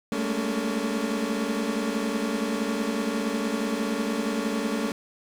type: tone cluster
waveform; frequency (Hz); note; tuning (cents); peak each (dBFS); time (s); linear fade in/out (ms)
30% pulse; 201.8 / 217 / 227.8 / 283; G#3 / A3 / A#3 / C#4; -49 / -24 / -40 / +36; -31 / -28 / -27 / -28; 0.12-4.92; 2
effects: low-pass 11000 Hz 12 dB/octave + 8-bit